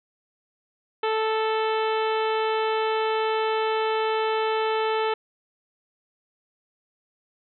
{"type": "harmonic tone", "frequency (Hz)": 439.4, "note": "A4", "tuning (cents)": -2, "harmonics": [1, 2, 3, 4, 5, 6, 7, 8, 9], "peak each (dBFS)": [-24, -27, -31, -36, -38, -37, -38, -42, -45], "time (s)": [1.03, 5.14], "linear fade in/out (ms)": 5, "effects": []}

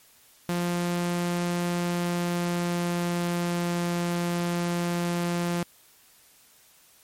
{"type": "tone with pitch glide", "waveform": "sawtooth", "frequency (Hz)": [174.61, 173.4], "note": ["F3", "F3"], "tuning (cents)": [0, -12], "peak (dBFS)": -21, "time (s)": [0.49, 5.63], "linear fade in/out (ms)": 0, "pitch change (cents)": -12, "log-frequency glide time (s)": [1.74, 3.93], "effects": ["white hiss -57 dBFS RMS until 7.03 s", "MP3 64 kbps"]}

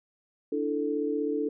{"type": "chord", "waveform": "sine", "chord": "D suspended second", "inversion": "none", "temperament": "equal", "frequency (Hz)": [293.7, 329.6, 440], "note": ["D4", "E4", "A4"], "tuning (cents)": [0, 0, 0], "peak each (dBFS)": [-30, -34, -29], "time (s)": [0.52, 1.49], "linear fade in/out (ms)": 5, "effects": []}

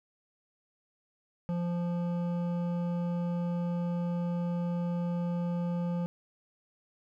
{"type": "tone with hard clipping", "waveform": "sine", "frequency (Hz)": 173.7, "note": "F3", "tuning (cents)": -9, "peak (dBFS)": -31, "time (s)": [1.49, 6.06], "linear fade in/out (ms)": 0, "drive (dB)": 11, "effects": []}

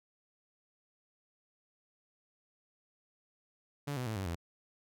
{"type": "tone with pitch steps", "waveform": "sawtooth", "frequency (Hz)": [143.6, 125.74, 110.09, 96.4, 84.4], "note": ["D3", "B2", "A2", "G2", "E2"], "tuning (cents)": [-39, 32, 1, -28, 41], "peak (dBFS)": -31, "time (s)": [3.87, 4.355], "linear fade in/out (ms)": 10, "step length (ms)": 97, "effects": []}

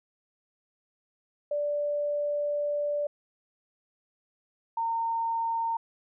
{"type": "tone pair in turn", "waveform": "sine", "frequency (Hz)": [585, 915.2], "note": ["D5", "A#5"], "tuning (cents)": [-7, -32], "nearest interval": "minor sixth", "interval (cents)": 775, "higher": "second", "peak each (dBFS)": -26, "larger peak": "neither", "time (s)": [[1.51, 3.07], [4.77, 5.77]], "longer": "first", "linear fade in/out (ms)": 5, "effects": []}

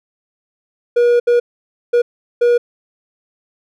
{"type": "tone bursts at uneven times", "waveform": "triangle", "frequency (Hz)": 480, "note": "B4", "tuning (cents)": -49, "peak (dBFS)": -7, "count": 4, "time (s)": [[0.96, 1.2], [1.27, 1.4], [1.93, 2.02], [2.41, 2.58]], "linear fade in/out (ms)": 10, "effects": []}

